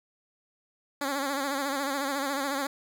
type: tone with vibrato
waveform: 10% pulse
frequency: 277.2 Hz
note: C#4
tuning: in tune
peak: -20 dBFS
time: 1.01-2.67 s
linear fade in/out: 5 ms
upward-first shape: sine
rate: 14 Hz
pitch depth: 71 cents each way
effects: none